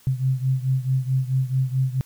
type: beating tone pair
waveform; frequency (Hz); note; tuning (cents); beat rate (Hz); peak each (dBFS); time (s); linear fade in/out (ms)
sine; 129.7 / 134.3; C3 / C3; -15 / +46; 4.6; -21 / -24; 0.07-2.01; 0
effects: white hiss -54 dBFS RMS until 2.05 s